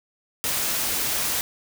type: noise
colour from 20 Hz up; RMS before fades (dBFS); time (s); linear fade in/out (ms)
white; -25; 0.44-1.41; 0
effects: none